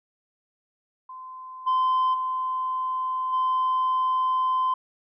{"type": "tone with level steps", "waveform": "sine", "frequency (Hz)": 1031, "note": "C6", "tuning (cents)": -26, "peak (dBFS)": [-37, -17, -24, -19], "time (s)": [1.09, 4.74], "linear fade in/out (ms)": 5, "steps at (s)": [1.66, 2.13, 3.32], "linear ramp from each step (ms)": 20, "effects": ["tanh soft clip ceiling -18 dBFS"]}